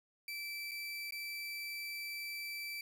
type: tone with dropouts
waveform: 30% pulse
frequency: 2326 Hz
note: D7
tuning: 17 cents flat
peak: -38 dBFS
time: 0.28-2.81 s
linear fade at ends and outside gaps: 2 ms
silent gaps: 0.712-0.716 / 1.108-1.122 s
effects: none